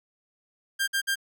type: tone bursts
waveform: sawtooth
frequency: 1595 Hz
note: G6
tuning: 30 cents sharp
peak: -20 dBFS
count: 3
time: 0.79-1.157 s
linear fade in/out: 20 ms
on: 87 ms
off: 53 ms
effects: none